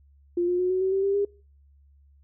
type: tone with pitch steps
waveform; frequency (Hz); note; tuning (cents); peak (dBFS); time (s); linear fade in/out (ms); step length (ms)
sine; 349.2 / 356.5 / 364 / 371.7 / 379.5 / 387.5 / 395.6 / 403.9; F4 / F4 / F#4 / F#4 / F#4 / G4 / G4 / G#4; 0 / +36 / -28 / +8 / +44 / -20 / +16 / -48; -21; 0.37-1.25; 5; 110
effects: noise-tail reverb RT60 0.4 s tail -24 dB re dry + added 70 Hz sine -54 dBFS peak until 2.23 s